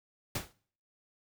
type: noise with exponential decay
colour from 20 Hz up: pink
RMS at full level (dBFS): -30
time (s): 0.35-0.53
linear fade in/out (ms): 5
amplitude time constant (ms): 38
effects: noise-tail reverb RT60 0.5 s tail -21 dB re dry